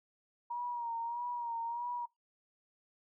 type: tone with vibrato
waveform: sine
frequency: 946 Hz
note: A#5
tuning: 25 cents sharp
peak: -35 dBFS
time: 0.5-2.06 s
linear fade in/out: 10 ms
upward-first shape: sine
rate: 1.6 Hz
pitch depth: 47 cents each way
effects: noise-tail reverb RT60 0.2 s tail -24 dB re dry